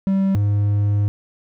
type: tone pair in turn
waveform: triangle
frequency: 193.6 / 102.56 Hz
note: G3 / G#2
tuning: -21 / -21 cents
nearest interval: major seventh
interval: 1100 cents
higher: first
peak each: -13 dBFS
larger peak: neither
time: 0.07-0.35 / 0.35-1.08 s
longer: second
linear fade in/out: 0 ms
effects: none